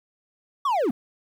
triangle linear sweep, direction down, 1174.7 to 204.3 Hz, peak -18 dBFS, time 0.65-0.91 s, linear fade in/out 5 ms, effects 9-bit

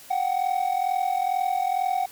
triangle ring-modulated tone, 750 Hz, F#5, 23 cents sharp, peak -17 dBFS, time 0.1-2.06 s, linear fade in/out 10 ms, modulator 21.1 Hz, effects white hiss -47 dBFS RMS until 2.11 s

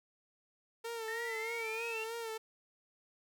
sawtooth tone with vibrato, 453.6 Hz, A#4, 47 cents flat, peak -35 dBFS, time 0.84-2.38 s, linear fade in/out 10 ms, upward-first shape sine, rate 3.2 Hz, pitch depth 52 cents each way
sine exponential sweep, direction up, 1800 to 2762 Hz, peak -39 dBFS, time 1.08-2.04 s, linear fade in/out 2 ms
effects none

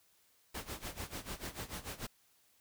pink noise with tremolo, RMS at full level -41 dBFS, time 0.54-2.07 s, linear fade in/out 10 ms, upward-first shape sine, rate 6.8 Hz, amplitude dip 85%, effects white hiss -70 dBFS RMS until 2.6 s

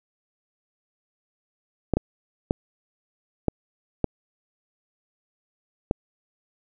clicks, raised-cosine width 2 ms, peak -7 dBFS, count 6, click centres 1.937 / 1.97 / 2.509 / 3.483 / 4.043 / 5.911 s, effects none

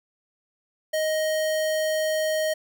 square tone, 625 Hz, D#5, 8 cents sharp, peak -23 dBFS, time 0.93-2.54 s, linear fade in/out 10 ms, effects none

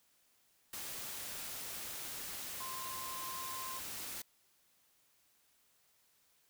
sine tone in noise, 1046.5 Hz, C6, in tune, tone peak -44 dBFS, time 2.6-3.79 s, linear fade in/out 5 ms, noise white, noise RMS -44 dBFS, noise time 0.73-4.22 s, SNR -3 dB, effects white hiss -72 dBFS RMS until 6.49 s

